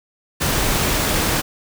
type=noise; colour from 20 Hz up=pink; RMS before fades=-19 dBFS; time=0.4-1.42 s; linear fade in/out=20 ms; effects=none